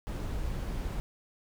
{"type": "noise", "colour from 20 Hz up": "brown", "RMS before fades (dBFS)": -34, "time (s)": [0.07, 1], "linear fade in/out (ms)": 0, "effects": []}